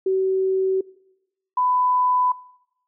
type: tone pair in turn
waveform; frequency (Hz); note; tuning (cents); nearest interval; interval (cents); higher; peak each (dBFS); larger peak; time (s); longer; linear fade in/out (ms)
sine; 380 / 999.1; F#4 / B5; +46 / +20; octave + perfect fourth; 1674; second; -17; neither; 0.06-0.81 / 1.57-2.32; neither; 5
effects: noise-tail reverb RT60 0.9 s tail -22 dB re dry